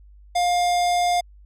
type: tone with notch filter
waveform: square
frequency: 707 Hz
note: F5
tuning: 21 cents sharp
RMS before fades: -20 dBFS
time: 0.35-1.21 s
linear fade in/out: 10 ms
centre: 1600 Hz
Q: 1.2
effects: added 50 Hz sine -45 dBFS peak until 1.45 s + low-pass 9000 Hz 12 dB/octave